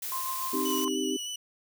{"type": "noise", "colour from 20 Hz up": "blue", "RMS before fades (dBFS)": -35, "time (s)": [0.02, 0.85], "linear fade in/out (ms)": 5}
{"type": "tone with tremolo", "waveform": "sine", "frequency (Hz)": 1046.5, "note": "C6", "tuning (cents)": 0, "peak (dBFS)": -31, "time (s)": [0.12, 0.88], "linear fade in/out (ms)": 0, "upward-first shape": "triangle", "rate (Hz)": 6.9, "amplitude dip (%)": 45}
{"type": "chord", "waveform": "sine", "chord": "C minor", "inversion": "none", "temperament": "equal", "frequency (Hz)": [261.6, 311.1, 392], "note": ["C4", "Eb4", "G4"], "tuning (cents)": [0, 0, 0], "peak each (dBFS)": -32, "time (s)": [0.53, 1.17], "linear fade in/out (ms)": 5}
{"type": "tone with vibrato", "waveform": "25% pulse", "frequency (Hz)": 2960, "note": "F#7", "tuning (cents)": 0, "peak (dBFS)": -30, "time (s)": [0.65, 1.36], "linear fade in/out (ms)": 5, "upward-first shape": "square", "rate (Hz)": 6.5, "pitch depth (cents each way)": 13}
{"effects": []}